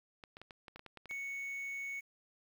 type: clicks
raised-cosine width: 0.3 ms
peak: -33 dBFS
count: 11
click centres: 0.238 / 0.369 / 0.416 / 0.508 / 0.682 / 0.76 / 0.794 / 0.863 / 0.973 / 1.057 / 1.111 s
type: tone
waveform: triangle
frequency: 2217 Hz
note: C#7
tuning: in tune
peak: -37 dBFS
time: 1.09-2.01 s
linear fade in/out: 20 ms
effects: 10-bit